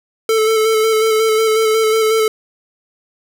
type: tone with vibrato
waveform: square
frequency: 440 Hz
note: A4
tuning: in tune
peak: -12 dBFS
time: 0.29-2.28 s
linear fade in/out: 2 ms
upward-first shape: square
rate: 5.5 Hz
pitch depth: 20 cents each way
effects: none